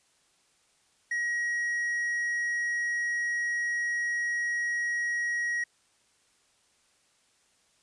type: tone with hard clipping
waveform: triangle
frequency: 1900 Hz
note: A#6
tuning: 33 cents sharp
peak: -28 dBFS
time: 1.11-5.64 s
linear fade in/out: 5 ms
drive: 6 dB
effects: white hiss -67 dBFS RMS until 7.82 s + resampled to 22050 Hz